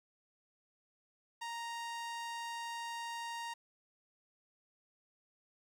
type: tone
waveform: sawtooth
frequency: 932.3 Hz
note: A#5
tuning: in tune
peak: -36 dBFS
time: 1.41-3.54 s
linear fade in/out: 10 ms
effects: low-pass 9000 Hz 12 dB/octave + 11-bit